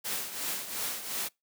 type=noise with tremolo; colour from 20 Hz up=white; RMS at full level=-32 dBFS; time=0.04-1.29 s; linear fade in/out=20 ms; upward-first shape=triangle; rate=2.8 Hz; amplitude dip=70%; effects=noise-tail reverb RT60 0.2 s tail -25 dB re dry + high-pass 150 Hz 12 dB/octave